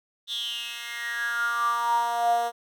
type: tone with high-pass filter sweep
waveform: 10% pulse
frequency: 235.7 Hz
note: A#3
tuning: 19 cents sharp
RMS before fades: -27 dBFS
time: 0.27-2.52 s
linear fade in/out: 50 ms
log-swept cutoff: 3600 to 590 Hz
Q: 9.9
effects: none